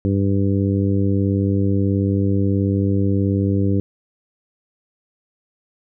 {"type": "harmonic tone", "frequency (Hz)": 98.5, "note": "G2", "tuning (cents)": 9, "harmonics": [1, 2, 3, 4, 5], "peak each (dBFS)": [-18, -21, -22, -27, -29], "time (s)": [0.05, 3.8], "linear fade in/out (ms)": 0, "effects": []}